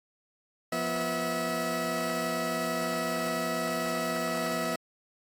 20% pulse tone cluster, 173.7 / 244.7 / 648 Hz, F3 / B3 / E5, -9 / -16 / -30 cents, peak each -31 / -29 / -26 dBFS, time 0.72-4.76 s, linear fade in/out 5 ms, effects AAC 64 kbps

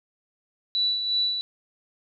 sine tone with tremolo, 3951 Hz, B7, in tune, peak -20 dBFS, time 0.75-1.41 s, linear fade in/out 0 ms, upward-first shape sine, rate 2.8 Hz, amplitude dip 50%, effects none

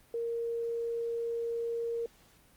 sine tone, 465.3 Hz, A#4, 3 cents flat, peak -31 dBFS, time 0.14-2.06 s, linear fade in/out 2 ms, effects pink hiss -62 dBFS RMS until 2.56 s + Opus 32 kbps

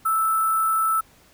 sine tone with sample-and-hold, 1318.5 Hz, E6, in tune, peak -18 dBFS, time 0.05-1.01 s, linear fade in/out 10 ms, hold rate 11025 Hz, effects pink hiss -55 dBFS RMS until 1.33 s

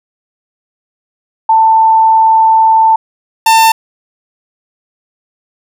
sine / 45% pulse tone pair in turn, 889 / 895.7 Hz, A5 / A5, +18 / +31 cents, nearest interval unison, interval 13 cents, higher second, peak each -4 dBFS, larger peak neither, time 1.49-2.96 / 3.46-3.72 s, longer first, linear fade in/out 5 ms, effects none

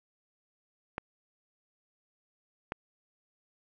clicks, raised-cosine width 0.5 ms, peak -18 dBFS, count 2, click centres 0.981 / 2.721 s, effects none

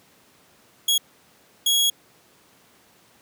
sawtooth tone bursts at uneven times, 3322 Hz, G#7, in tune, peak -14 dBFS, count 2, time 0.88-0.98 / 1.66-1.9 s, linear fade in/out 5 ms, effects pink hiss -56 dBFS RMS until 3.21 s + high-pass 150 Hz 12 dB/octave

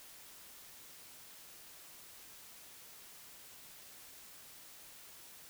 silence, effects white hiss -55 dBFS RMS until 5.49 s

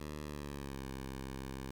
10% pulse tone with pitch glide, 74.8 to 66.64 Hz, D2 to C2, +32 to +32 cents, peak -33 dBFS, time 0-1.71 s, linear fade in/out 5 ms, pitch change -200 cents, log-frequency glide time 0.24-0.85 s, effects 10-bit

